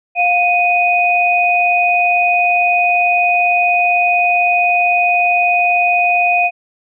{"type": "tone pair together", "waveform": "sine", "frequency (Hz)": [706.8, 2489], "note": ["F5", "D#7"], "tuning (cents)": [21, 0], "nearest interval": "octave + minor seventh", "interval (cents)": 2179, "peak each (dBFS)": -13, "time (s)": [0.15, 6.51], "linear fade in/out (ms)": 50, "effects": []}